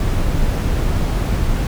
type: noise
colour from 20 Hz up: brown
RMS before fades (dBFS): -17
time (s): 0-1.67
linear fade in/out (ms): 2
effects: none